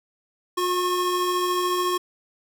square tone pair together, 358.4 / 1089 Hz, F4 / C#6, +45 / -31 cents, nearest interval octave + perfect fifth, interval 1924 cents, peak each -25 dBFS, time 0.57-1.98 s, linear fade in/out 10 ms, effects none

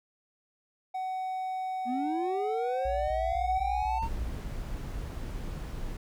triangle tone, 750 Hz, F#5, 23 cents sharp, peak -29 dBFS, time 0.94-3.99 s, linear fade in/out 10 ms
triangle linear sweep, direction up, 233.1 to 920 Hz, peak -28 dBFS, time 1.85-4.09 s, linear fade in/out 50 ms
sine tone bursts, 58.8 Hz, A#1, 16 cents sharp, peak -33 dBFS, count 6, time 2.85-4.33 s, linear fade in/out 5 ms, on 230 ms, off 20 ms
brown noise, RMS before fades -36 dBFS, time 4.02-5.97 s, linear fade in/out 5 ms
effects none

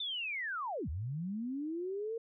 sine linear two-way sweep, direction down then up, 3611 to 68.7 to 465.7 Hz, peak -35 dBFS, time 0-2.18 s, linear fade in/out 5 ms, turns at 0.89 s, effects none

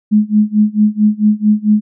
sine tone with tremolo, 211.5 Hz, G#3, 32 cents sharp, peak -5 dBFS, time 0.11-1.81 s, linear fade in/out 20 ms, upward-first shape sine, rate 4.5 Hz, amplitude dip 95%, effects none

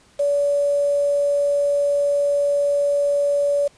sine tone with quantisation, 572 Hz, D5, 46 cents flat, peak -16 dBFS, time 0.19-3.68 s, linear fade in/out 10 ms, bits 6, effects pink hiss -54 dBFS RMS until 3.77 s + resampled to 22050 Hz

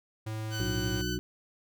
square tone, 109.3 Hz, A2, 11 cents flat, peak -34 dBFS, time 0.26-1.02 s, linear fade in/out 10 ms
15% pulse tone with vibrato, 1505 Hz, F#6, 29 cents sharp, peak -29 dBFS, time 0.5-1.19 s, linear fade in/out 50 ms, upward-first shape sine, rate 8.8 Hz, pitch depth 8 cents each way
harmonic tone, 60.7 Hz, B1, 29 cents flat, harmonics 1 / 2 / 3 / 5 / 6, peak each -37 / -37 / -37 / -37 / -37 dBFS, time 0.6-1.19 s, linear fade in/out 0 ms
effects none

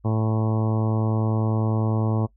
harmonic tone, 110 Hz, A2, in tune, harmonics 1 / 2 / 3 / 4 / 5 / 6 / 7 / 8 / 9 / 10, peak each -21 / -27 / -31 / -33 / -35 / -37 / -38 / -39 / -40 / -41 dBFS, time 0.04-2.27 s, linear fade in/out 20 ms, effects noise-tail reverb RT60 0.1 s tail -22 dB re dry + added 50 Hz sine -56 dBFS peak until 2.36 s

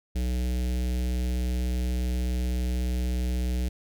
square tone with notch filter, 61.74 Hz, B1, in tune, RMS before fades -27 dBFS, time 0.15-3.69 s, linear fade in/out 10 ms, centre 1100 Hz, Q 0.52, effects none

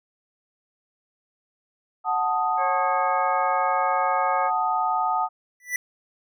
sine chord, D# diminished, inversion first, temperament equal, 740 / 880 / 1244.5 Hz, F#5 / A5 / D#6, 0 / 0 / 0 cents, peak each -25 dBFS, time 2.04-5.29 s, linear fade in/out 50 ms
harmonic tone, 546 Hz, C#5, 26 cents flat, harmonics 1 / 2 / 3 / 4, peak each -29 / -32 / -34 / -35 dBFS, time 2.57-4.51 s, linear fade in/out 50 ms
square tone with exponential growth, 1975.5 Hz, B6, in tune, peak -20 dBFS, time 5.6-5.76 s, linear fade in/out 2 ms, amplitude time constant 34 ms
effects none

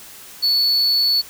triangle tone, 4435 Hz, C#8, in tune, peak -13 dBFS, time 0.42-1.22 s, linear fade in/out 20 ms, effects white hiss -40 dBFS RMS until 1.29 s

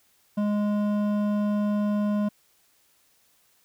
triangle tone with hard clipping, 207.4 Hz, G#3, 2 cents flat, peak -24 dBFS, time 0.37-2.29 s, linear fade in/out 10 ms, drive 14 dB, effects white hiss -64 dBFS RMS until 3.64 s

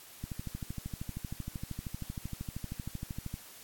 click train, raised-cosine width 5 ms, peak -25 dBFS, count 41, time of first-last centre 0.24-3.341 s, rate 12.9 Hz, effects white hiss -52 dBFS RMS until 3.63 s + AAC 64 kbps

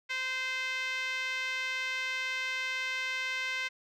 5% pulse tone with band-pass filter, 518 Hz, C5, 17 cents flat, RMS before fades -34 dBFS, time 0.09-3.69 s, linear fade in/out 20 ms, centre 2000 Hz, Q 2.4, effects none

